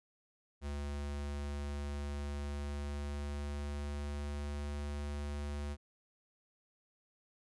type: tone with pitch glide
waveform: square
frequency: 72 to 72.63 Hz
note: D2 to D2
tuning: -34 to -19 cents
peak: -38 dBFS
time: 0.61-5.77 s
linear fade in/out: 50 ms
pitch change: +15 cents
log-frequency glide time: 2.45-4.68 s
effects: resampled to 24000 Hz